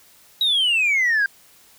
sine exponential sweep, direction down, 3882 to 1580 Hz, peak -14 dBFS, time 0.41-1.26 s, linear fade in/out 2 ms, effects tanh soft clip ceiling -14 dBFS + white hiss -52 dBFS RMS until 1.78 s

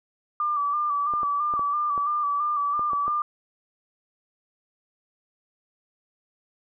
sine tone with vibrato, 1174.7 Hz, D6, in tune, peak -22 dBFS, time 0.4-3.22 s, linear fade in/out 2 ms, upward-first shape square, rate 3 Hz, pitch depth 36 cents each way
clicks, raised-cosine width 1 ms, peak -22 dBFS, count 8, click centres 1.137 / 1.232 / 1.538 / 1.594 / 1.978 / 2.794 / 2.933 / 3.08 s
effects none

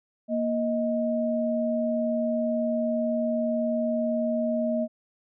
sine tone pair together, 234.9 / 627 Hz, A#3 / D#5, +13 / +13 cents, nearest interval octave + perfect fourth, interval 1700 cents, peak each -26 dBFS, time 0.28-4.88 s, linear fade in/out 50 ms, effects none

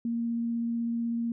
sine tone with vibrato, 233.1 Hz, A#3, in tune, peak -27 dBFS, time 0.05-1.32 s, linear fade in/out 2 ms, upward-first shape triangle, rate 16 Hz, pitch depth 9 cents each way, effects none

